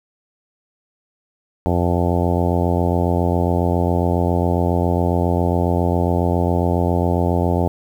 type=harmonic tone; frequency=87.31 Hz; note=F2; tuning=in tune; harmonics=1 / 2 / 3 / 4 / 5 / 6 / 7 / 8 / 9 / 10; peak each=-19 / -22 / -24 / -25 / -26 / -27 / -27 / -28 / -29 / -29 dBFS; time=1.66-7.68 s; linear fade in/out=0 ms; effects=8-bit